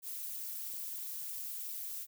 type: noise with amplitude modulation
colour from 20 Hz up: violet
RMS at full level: -38 dBFS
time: 0.02-2.07 s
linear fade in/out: 50 ms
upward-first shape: sine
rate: 219 Hz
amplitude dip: 80%
effects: none